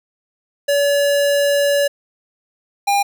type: tone pair in turn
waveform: square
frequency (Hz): 570 / 804.7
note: C#5 / G5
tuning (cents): +48 / +45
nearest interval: tritone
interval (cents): 597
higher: second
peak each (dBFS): -14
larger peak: neither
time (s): 0.68-1.88 / 2.87-3.03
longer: first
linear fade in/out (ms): 10
effects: none